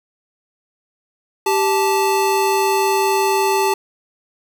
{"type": "tone pair together", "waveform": "square", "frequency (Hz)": [390.1, 875], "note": ["G4", "A5"], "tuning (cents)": [-8, -10], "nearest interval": "octave + major second", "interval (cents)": 1398, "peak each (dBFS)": -18, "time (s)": [1.46, 3.74], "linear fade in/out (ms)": 5, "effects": []}